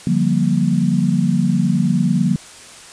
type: chord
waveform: sine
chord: G minor seventh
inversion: second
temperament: just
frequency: 147 / 176.4 / 196 / 235.2 Hz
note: D3 / F3 / G3 / Bb3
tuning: +2 / +18 / 0 / +16 cents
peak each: -20 / -17 / -20 / -19 dBFS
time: 0.07-2.36 s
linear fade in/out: 2 ms
effects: white hiss -39 dBFS RMS until 2.92 s + resampled to 22050 Hz